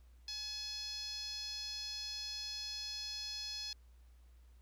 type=tone with band-pass filter; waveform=10% pulse; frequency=850 Hz; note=G#5; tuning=40 cents sharp; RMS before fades=-43 dBFS; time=0.28-3.73 s; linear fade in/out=2 ms; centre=4800 Hz; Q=4.9; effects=added 60 Hz sine -58 dBFS peak until 4.61 s + pink hiss -75 dBFS RMS until 4.61 s